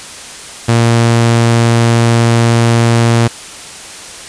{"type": "tone", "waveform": "sawtooth", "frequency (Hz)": 116.54, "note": "A#2", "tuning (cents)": 0, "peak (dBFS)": -3, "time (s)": [0.68, 3.28], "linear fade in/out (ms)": 10, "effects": ["white hiss -29 dBFS RMS until 4.28 s", "resampled to 22050 Hz"]}